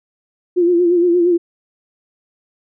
sine tone with vibrato, 349.2 Hz, F4, in tune, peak -10 dBFS, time 0.56-1.38 s, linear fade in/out 20 ms, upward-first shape sine, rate 8.6 Hz, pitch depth 54 cents each way, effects none

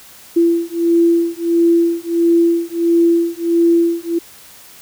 sine beating tone pair, 337.1 / 338.6 Hz, E4 / E4, +39 / +46 cents, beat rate 1.5 Hz, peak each -14 dBFS, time 0.36-4.19 s, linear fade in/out 10 ms, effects white hiss -41 dBFS RMS until 4.81 s

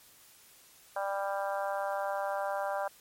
harmonic tone, 197.5 Hz, G3, 13 cents sharp, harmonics 3 / 4 / 5 / 6 / 7 / 8, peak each -34 / -35 / -39 / -43 / -42 / -43 dBFS, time 0.96-2.88 s, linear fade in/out 5 ms, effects white hiss -58 dBFS RMS until 3 s + MP3 64 kbps

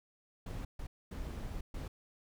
brown noise bursts at uneven times, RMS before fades -41 dBFS, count 4, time 0.46-0.65 / 0.79-0.87 / 1.11-1.61 / 1.74-1.88 s, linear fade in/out 5 ms, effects none

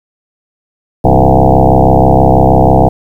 sine tone with frequency modulation, 312.7 Hz, D#4, 9 cents sharp, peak -3 dBFS, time 1.04-2.89 s, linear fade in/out 10 ms, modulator 66.2 Hz, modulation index 7.5, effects 7-bit

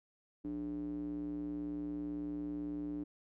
square tone with band-pass filter, 59 Hz, A#1, 22 cents sharp, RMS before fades -40 dBFS, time 0.44-3.04 s, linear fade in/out 10 ms, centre 290 Hz, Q 6.1, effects none

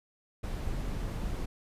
brown noise, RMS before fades -34 dBFS, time 0.43-1.46 s, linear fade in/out 10 ms, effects resampled to 32000 Hz

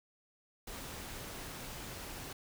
pink noise, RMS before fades -45 dBFS, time 0.67-2.33 s, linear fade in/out 5 ms, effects none

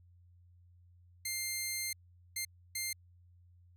10% pulse tone bursts at uneven times, 2100 Hz, C7, 6 cents sharp, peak -26 dBFS, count 3, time 1.25-1.93 / 2.36-2.45 / 2.75-2.93 s, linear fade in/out 5 ms, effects added 88 Hz sine -59 dBFS peak until 3.76 s

